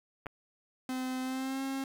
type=clicks; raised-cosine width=0.5 ms; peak=-28 / -23 dBFS; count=2; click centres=0.26 / 0.267 s
type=tone with pitch glide; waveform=45% pulse; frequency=257.3 to 269.3 Hz; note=C4 to C#4; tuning=-29 to -50 cents; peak=-33 dBFS; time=0.89-1.84 s; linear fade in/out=2 ms; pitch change=+79 cents; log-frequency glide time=1.21-1.62 s
effects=9-bit